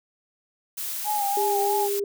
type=noise; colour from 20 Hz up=blue; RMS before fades=-31 dBFS; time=0.77-2 s; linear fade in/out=10 ms
type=tone with vibrato; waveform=sine; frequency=821 Hz; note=G#5; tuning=20 cents flat; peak=-23 dBFS; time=1.04-1.89 s; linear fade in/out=50 ms; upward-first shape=sine; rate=3.1 Hz; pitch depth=51 cents each way
type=tone; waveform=sine; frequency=402.9 Hz; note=G4; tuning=48 cents sharp; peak=-24 dBFS; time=1.37-2.04 s; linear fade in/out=2 ms
effects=none